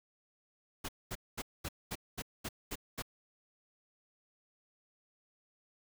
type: noise bursts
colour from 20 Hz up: pink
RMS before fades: -39 dBFS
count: 9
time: 0.84-3.023 s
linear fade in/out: 10 ms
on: 47 ms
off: 220 ms
effects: none